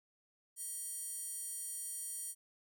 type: tone with high-pass filter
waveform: square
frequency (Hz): 637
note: D#5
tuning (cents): +41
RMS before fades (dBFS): -43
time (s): 0.56-2.35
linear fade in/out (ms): 50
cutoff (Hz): 9100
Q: 3.8
effects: none